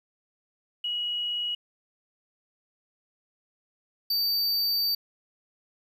sine / square tone pair in turn, 2909 / 4618 Hz, F#7 / D8, -30 / -30 cents, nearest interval minor sixth, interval 800 cents, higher second, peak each -27 / -24 dBFS, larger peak second, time 0.84-1.55 / 4.1-4.95 s, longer second, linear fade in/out 5 ms, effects 10-bit

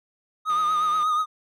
triangle tone with vibrato, 1238 Hz, D#6, 9 cents flat, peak -18 dBFS, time 0.45-1.26 s, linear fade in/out 50 ms, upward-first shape triangle, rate 8.3 Hz, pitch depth 54 cents each way
click train, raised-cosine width 0.3 ms, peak -28 dBFS, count 94, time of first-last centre 0.5-1.028 s, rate 176 Hz
effects none

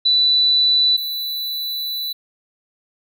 sine / square tone pair in turn, 3974 / 3974 Hz, B7 / B7, +10 / +10 cents, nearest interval unison, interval 0 cents, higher neither, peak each -12 / -23 dBFS, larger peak first, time 0.05-0.97 / 0.97-2.13 s, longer second, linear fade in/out 10 ms, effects none

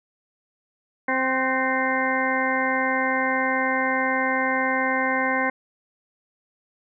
harmonic tone with a mistuned harmonic, 261.6 Hz, C4, in tune, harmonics 1 / 2 / 3 / 4 / 6 / 7 / 8, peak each -28 / -28 / -28 / -28 / -28 / -28 / -28 dBFS, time 1.08-5.5 s, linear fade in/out 5 ms, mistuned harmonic 6, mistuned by -33 cents, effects none

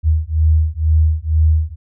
sine beating tone pair, 77.7 / 79.8 Hz, D#2 / D#2, -2 / +44 cents, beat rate 2.1 Hz, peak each -14 dBFS, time 0.03-1.76 s, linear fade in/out 50 ms, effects none

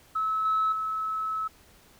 sine tone with level steps, 1297 Hz, E6, 28 cents flat, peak -24 / -21 / -27 dBFS, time 0.15-1.48 s, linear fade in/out 10 ms, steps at 0.45 / 0.72 s, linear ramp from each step 5 ms, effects tanh soft clip ceiling -18 dBFS + pink hiss -57 dBFS RMS until 1.99 s

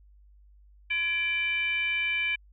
sine tone with frequency modulation, 2349 Hz, D7, in tune, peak -25 dBFS, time 0.9-2.36 s, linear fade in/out 10 ms, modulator 664 Hz, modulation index 0.67, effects added 50 Hz sine -53 dBFS peak until 2.52 s

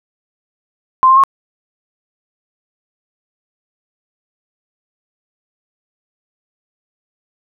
sine tone with pitch steps, 1042 / 1055 / 1086 Hz, C6 / C6 / C#6, -7 / +14 / -36 cents, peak -5 dBFS, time 1.03-1.237 s, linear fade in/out 0 ms, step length 69 ms, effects none

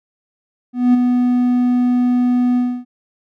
triangle tone with ADSR envelope, 246.9 Hz, B3, in tune, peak -5 dBFS, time 0.73-2.85 s, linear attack 210 ms, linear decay 14 ms, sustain -5 dB, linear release 280 ms, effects none

